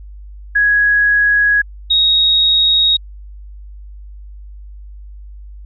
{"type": "tone pair in turn", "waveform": "sine", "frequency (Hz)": [1666, 3768], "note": ["G#6", "A#7"], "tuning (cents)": [5, 18], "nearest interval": "octave + major second", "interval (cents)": 1413, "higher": "second", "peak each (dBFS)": -9, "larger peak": "neither", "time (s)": [[0.55, 1.62], [1.9, 2.97]], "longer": "neither", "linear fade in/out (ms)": 10, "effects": ["added 50 Hz sine -31 dBFS peak until 5.65 s"]}